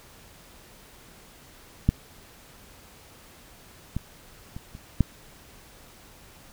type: clicks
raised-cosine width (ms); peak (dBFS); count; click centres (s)
5; -6 / -15 / -24 / -28 / -6; 5; 1.89 / 3.966 / 4.565 / 4.751 / 5.007
effects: pink hiss -51 dBFS RMS until 6.52 s